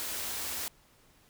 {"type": "band-stop noise", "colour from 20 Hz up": "white", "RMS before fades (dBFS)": -36, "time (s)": [0, 0.68], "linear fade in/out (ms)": 0, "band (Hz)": [130, 190], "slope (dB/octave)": 96, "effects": ["pink hiss -63 dBFS RMS until 1.29 s"]}